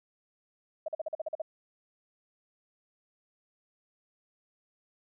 sine tone bursts, 631 Hz, D#5, 24 cents sharp, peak -30 dBFS, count 9, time 0.86-1.419 s, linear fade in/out 5 ms, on 23 ms, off 44 ms, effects none

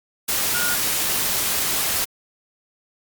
sine tone in noise, 1435 Hz, F6, 47 cents sharp, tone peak -24 dBFS, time 0.54-0.75 s, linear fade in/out 10 ms, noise white, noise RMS -22 dBFS, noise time 0.28-2.05 s, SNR -5 dB, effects Opus 48 kbps

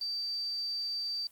sine tone, 4650 Hz, D8, 18 cents flat, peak -32 dBFS, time 0.01-1.27 s, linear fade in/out 2 ms, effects white hiss -61 dBFS RMS until 1.31 s + Opus 24 kbps

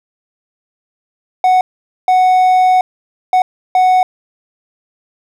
triangle tone bursts at uneven times, 740 Hz, F#5, in tune, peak -5 dBFS, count 4, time 1.44-1.61 / 2.08-2.81 / 3.33-3.42 / 3.75-4.03 s, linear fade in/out 2 ms, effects none

